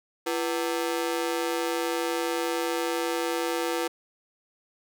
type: ring-modulated tone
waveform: sawtooth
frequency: 415.3 Hz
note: G#4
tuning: in tune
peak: -19 dBFS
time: 0.26-3.88 s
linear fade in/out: 10 ms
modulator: 75.2 Hz
effects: none